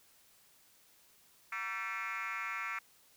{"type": "tone with frequency modulation", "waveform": "sine", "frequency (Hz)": 1760, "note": "A6", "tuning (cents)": 0, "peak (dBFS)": -34, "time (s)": [1.52, 2.79], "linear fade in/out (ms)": 5, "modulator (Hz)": 205, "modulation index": 3.2, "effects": ["tanh soft clip ceiling -34 dBFS", "white hiss -65 dBFS RMS until 3.16 s"]}